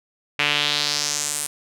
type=tone with band-pass filter sweep; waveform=sawtooth; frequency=146.83 Hz; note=D3; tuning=in tune; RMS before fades=-23 dBFS; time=0.39-1.47 s; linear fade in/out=5 ms; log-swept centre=2500 to 9600 Hz; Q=2.7; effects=none